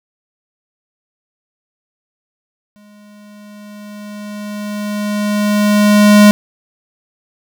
square tone with exponential growth, 207.7 Hz, G#3, in tune, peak -3 dBFS, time 2.76-6.31 s, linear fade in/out 0 ms, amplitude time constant 770 ms, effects none

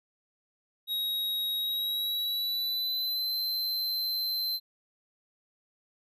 square tone with pitch glide, 3798 to 4094 Hz, A#7 to C8, +32 to -38 cents, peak -29 dBFS, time 0.87-4.6 s, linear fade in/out 50 ms, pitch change +130 cents, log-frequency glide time 1.58-3.38 s, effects none

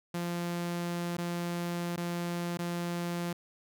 sawtooth tone with dropouts, 173.1 Hz, F3, 15 cents flat, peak -28 dBFS, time 0.14-3.33 s, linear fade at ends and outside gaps 5 ms, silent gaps 1.17-1.182 / 1.963-1.975 / 2.574-2.589 s, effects none

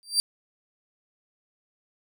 30% pulse tone with exponential growth, 4699 Hz, D8, in tune, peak -13 dBFS, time 0.03-0.2 s, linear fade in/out 0 ms, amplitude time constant 36 ms, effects none

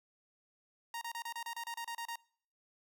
sawtooth tone bursts, 932.3 Hz, A#5, in tune, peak -35 dBFS, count 12, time 0.94-2.157 s, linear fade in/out 2 ms, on 73 ms, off 31 ms, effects noise-tail reverb RT60 0.6 s tail -25 dB re dry

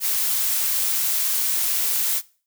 blue noise, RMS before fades -22 dBFS, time 0-2.22 s, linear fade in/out 50 ms, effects noise-tail reverb RT60 0.4 s tail -21 dB re dry

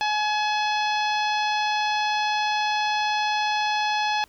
harmonic tone with a mistuned harmonic, 845 Hz, G#5, 30 cents sharp, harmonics 1 / 2 / 3 / 4 / 5 / 6 / 7, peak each -23 / -30 / -30 / -32 / -35 / -37 / -43 dBFS, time 0.01-4.24 s, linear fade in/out 0 ms, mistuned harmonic 3, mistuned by +23 cents, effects pink hiss -58 dBFS RMS until 4.28 s

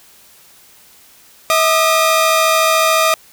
sawtooth tone pair together, 644 / 1214.2 Hz, E5 / D#6, -41 / -43 cents, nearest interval major seventh, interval 1098 cents, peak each -10 dBFS, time 1.5-3.14 s, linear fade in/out 0 ms, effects white hiss -46 dBFS RMS until 3.32 s

